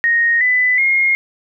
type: tone with pitch steps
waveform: sine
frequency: 1865 / 1998.9 / 2142 Hz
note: A#6 / B6 / C7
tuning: 0 / +20 / +40 cents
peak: -11 dBFS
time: 0.04-1.15 s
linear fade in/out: 0 ms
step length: 370 ms
effects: none